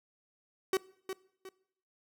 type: tone with echo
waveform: 45% pulse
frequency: 379.2 Hz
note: F#4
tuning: 43 cents sharp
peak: -26 dBFS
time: 0.73-0.77 s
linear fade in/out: 2 ms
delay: 360 ms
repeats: 2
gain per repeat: -9 dB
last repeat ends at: 1.49 s
effects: noise-tail reverb RT60 0.7 s tail -22 dB re dry

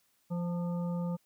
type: harmonic tone with a mistuned harmonic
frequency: 173.5 Hz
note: F3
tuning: 11 cents flat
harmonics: 1 / 3 / 5 / 7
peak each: -31 / -41 / -47 / -51 dBFS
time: 0.3-1.17 s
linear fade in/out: 20 ms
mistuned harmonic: 5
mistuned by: +42 cents
effects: white hiss -72 dBFS RMS until 1.25 s

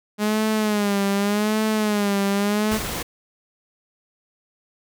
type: tone with vibrato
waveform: sawtooth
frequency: 207.7 Hz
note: G#3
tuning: in tune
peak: -15 dBFS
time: 0.18-2.8 s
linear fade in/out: 50 ms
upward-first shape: sine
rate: 0.85 Hz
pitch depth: 81 cents each way
type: noise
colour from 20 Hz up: pink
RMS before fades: -28 dBFS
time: 2.71-3.03 s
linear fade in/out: 10 ms
effects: none

